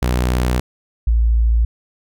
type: tone pair in turn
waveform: sawtooth / sine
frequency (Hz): 61.74 / 56.86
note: B1 / A#1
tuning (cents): 0 / -42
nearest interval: minor second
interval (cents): 142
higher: first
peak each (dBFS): -11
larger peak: neither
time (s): 0.02-0.6 / 1.07-1.65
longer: neither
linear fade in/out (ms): 5
effects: none